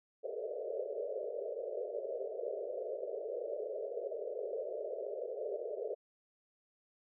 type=band-pass noise; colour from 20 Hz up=pink; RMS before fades=-40 dBFS; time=0.23-5.95 s; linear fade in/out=20 ms; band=400 to 630 Hz; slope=96 dB/octave; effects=none